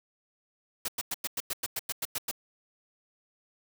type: noise bursts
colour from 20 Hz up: white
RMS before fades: -32 dBFS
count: 12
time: 0.85-2.313 s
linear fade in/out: 5 ms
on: 33 ms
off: 97 ms
effects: none